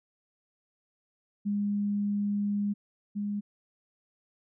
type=tone pair in turn; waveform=sine; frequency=204.2 / 205.1 Hz; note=G#3 / G#3; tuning=-29 / -21 cents; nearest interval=unison; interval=8 cents; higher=second; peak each=-26 / -29 dBFS; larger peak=first; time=1.45-2.74 / 3.15-3.41 s; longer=first; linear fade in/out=20 ms; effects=none